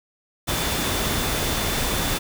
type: tone in noise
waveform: sine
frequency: 3520 Hz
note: A7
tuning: in tune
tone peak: -34 dBFS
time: 0.47-2.19 s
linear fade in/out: 20 ms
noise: pink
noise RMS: -24 dBFS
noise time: 0.47-2.19 s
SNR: -13 dB
effects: none